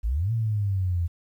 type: exponential two-way sweep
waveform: sine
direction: up then down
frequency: 50 to 116.54 to 83.5 Hz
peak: -22 dBFS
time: 0.03-1.08 s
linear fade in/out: 20 ms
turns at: 0.32 s
effects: 10-bit